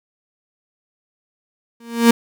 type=tone with exponential growth; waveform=35% pulse; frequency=233.1 Hz; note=A#3; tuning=in tune; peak=-4 dBFS; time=1.8-2.11 s; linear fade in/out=5 ms; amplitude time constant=67 ms; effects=none